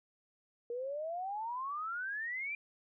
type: exponential sweep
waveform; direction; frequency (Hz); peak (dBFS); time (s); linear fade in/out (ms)
sine; up; 466.2 to 2400; -36; 0.7-2.55; 2
effects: none